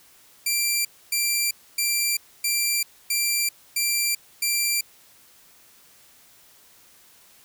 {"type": "tone bursts", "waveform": "10% pulse", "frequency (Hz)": 2361, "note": "D7", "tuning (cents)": 9, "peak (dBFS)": -12, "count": 7, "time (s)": [0.46, 4.81], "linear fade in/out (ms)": 5, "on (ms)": 390, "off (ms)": 270, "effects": ["white hiss -54 dBFS RMS until 7.44 s"]}